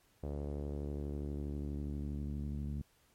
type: tone with low-pass filter sweep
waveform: sawtooth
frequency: 72.3 Hz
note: D2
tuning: 27 cents flat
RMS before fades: -39 dBFS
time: 0.23-2.82 s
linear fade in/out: 5 ms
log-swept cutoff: 550 to 200 Hz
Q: 1.9
effects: pink hiss -70 dBFS RMS until 3.14 s + MP3 64 kbps